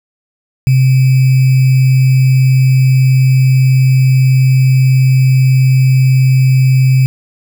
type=tone with sample-and-hold; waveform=sine; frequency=130.81 Hz; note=C3; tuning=in tune; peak=-5 dBFS; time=0.67-7.06 s; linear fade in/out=0 ms; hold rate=2450 Hz; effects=none